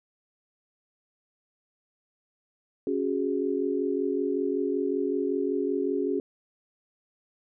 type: chord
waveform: sine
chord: C# suspended fourth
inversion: none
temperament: equal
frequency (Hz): 277.2 / 370 / 415.3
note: C#4 / F#4 / G#4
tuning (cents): 0 / 0 / 0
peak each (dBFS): -29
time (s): 2.87-6.2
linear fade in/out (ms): 2
effects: none